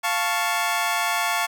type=chord; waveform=20% pulse; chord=F augmented; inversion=none; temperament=equal; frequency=698.5 / 880 / 1108.7 Hz; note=F5 / A5 / C#6; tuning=0 / 0 / 0 cents; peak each=-21 dBFS; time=0.03-1.47 s; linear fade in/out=20 ms; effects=none